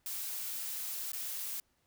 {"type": "noise with dropouts", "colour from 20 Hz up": "blue", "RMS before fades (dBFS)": -39, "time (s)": [0.06, 1.6], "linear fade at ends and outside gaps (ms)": 1, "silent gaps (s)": [1.119, 1.132], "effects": ["pink hiss -75 dBFS RMS until 1.86 s"]}